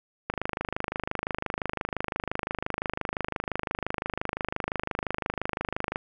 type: click train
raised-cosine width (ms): 0.5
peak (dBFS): -13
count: 147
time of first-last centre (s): 0.3-5.959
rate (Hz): 25.8
effects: none